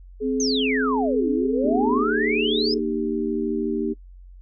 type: tone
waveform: sine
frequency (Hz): 424.5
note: G#4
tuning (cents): +38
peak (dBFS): -24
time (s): 0.2-2.8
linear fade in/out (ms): 20
type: tone with pitch glide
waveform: sine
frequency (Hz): 261 to 255.3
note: C4 to C4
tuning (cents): -4 to -42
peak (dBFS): -22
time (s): 0.21-2.05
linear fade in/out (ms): 50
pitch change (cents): -38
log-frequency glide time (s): 1.67-1.88
type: exponential two-way sweep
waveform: sine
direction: down then up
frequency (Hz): 6520 to 283 to 5240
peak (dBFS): -23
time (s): 0.4-2.74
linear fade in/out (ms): 2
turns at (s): 1.3
type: chord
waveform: sine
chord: Eb major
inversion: second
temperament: equal with one note detuned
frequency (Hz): 233.1 / 306.1 / 392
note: Bb3 / Eb4 / G4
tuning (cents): 0 / -28 / 0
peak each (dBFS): -26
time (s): 1.63-3.94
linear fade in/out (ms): 20
effects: noise-tail reverb RT60 0.1 s tail -23 dB re dry + added 45 Hz sine -41 dBFS peak until 4.41 s